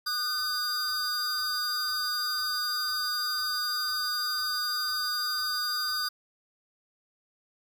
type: tone cluster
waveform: square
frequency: 1222 / 1502 / 4802 Hz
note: D#6 / F#6 / D8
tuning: -32 / +26 / +38 cents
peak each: -36 / -36 / -30 dBFS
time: 0.06-6.09 s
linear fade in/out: 10 ms
effects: none